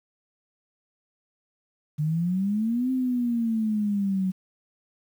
sine exponential two-way sweep, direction up then down, 147.5 to 261.5 to 185.1 Hz, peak -22 dBFS, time 1.98-4.32 s, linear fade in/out 20 ms, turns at 2.91 s, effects 9-bit

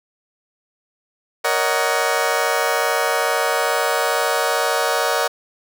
20% pulse chord, D# minor seventh, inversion second, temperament just, 466.7 / 560 / 622.3 / 746.7 Hz, A#4 / C#5 / D#5 / F#5, +2 / +18 / 0 / +16 cents, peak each -18 dBFS, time 1.44-5.28 s, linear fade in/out 10 ms, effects none

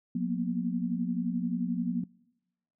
sine tone cluster, 180.7 / 232.8 / 244.3 Hz, F#3 / A#3 / B3, -41 / -2 / -19 cents, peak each -31 / -33 / -32 dBFS, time 0.15-2.04 s, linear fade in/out 5 ms, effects noise-tail reverb RT60 1.0 s tail -25 dB re dry

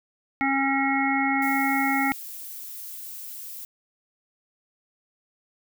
harmonic tone, 272.5 Hz, C#4, 29 cents flat, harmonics 1 / 3 / 5 / 7 / 8, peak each -25 / -26 / -31 / -29 / -27 dBFS, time 0.41-2.12 s, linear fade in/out 0 ms
violet noise, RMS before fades -38 dBFS, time 1.42-3.65 s, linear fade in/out 2 ms
effects none

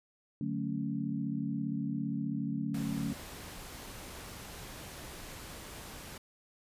sine chord, D major seventh, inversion none, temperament equal, 146.83 / 185 / 220 / 277.2 Hz, D3 / F#3 / A3 / C#4, 0 / 0 / 0 / 0 cents, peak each -38 / -39 / -36 / -37 dBFS, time 0.41-3.13 s, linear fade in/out 2 ms
pink noise, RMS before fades -46 dBFS, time 2.74-6.18 s, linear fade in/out 5 ms
effects resampled to 32000 Hz

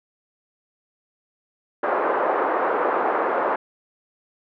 pink band-pass noise, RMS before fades -22 dBFS, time 1.83-3.56 s, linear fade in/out 5 ms, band 390 to 1400 Hz, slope 24 dB/octave, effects none

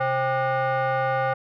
sine tone with frequency modulation, 130.2 Hz, C3, 8 cents flat, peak -19 dBFS, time 0-1.34 s, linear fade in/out 10 ms, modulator 662 Hz, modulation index 1.9, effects tanh soft clip ceiling -18 dBFS

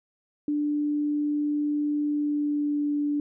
sine tone with pitch glide, 295 to 292.1 Hz, D4 to D4, +8 to -9 cents, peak -23 dBFS, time 0.48-3.2 s, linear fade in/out 2 ms, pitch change -17 cents, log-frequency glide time 2.05-2.94 s, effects none

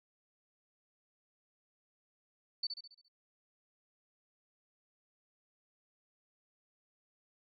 sine tone with echo, 4502 Hz, C#8, 26 cents sharp, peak -32 dBFS, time 2.63-2.67 s, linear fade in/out 5 ms, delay 69 ms, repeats 6, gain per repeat -6 dB, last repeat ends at 3.084 s, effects none

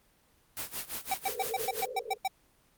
white noise with tremolo, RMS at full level -35 dBFS, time 0.57-1.86 s, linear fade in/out 0 ms, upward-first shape sine, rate 5.9 Hz, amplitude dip 90%
square tone bursts, 770 Hz, G5, 31 cents flat, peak -28 dBFS, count 9, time 1.11-2.278 s, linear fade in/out 5 ms, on 32 ms, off 110 ms
white band-pass noise, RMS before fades -40 dBFS, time 1.23-2.18 s, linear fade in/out 50 ms, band 430 to 510 Hz, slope 96 dB/octave
effects pink hiss -66 dBFS RMS until 2.77 s + Opus 24 kbps

